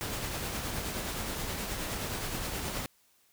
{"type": "noise with tremolo", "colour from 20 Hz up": "pink", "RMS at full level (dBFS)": -34, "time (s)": [0.01, 2.86], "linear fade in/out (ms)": 0, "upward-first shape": "triangle", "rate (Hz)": 9.5, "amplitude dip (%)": 35, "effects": ["white hiss -67 dBFS RMS until 3.32 s"]}